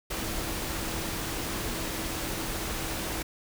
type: tone in noise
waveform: sine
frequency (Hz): 326.2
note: E4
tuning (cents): -18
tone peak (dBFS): -41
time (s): 0.1-3.23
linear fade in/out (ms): 10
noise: pink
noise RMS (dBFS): -33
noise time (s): 0.1-3.23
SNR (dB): -11
effects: none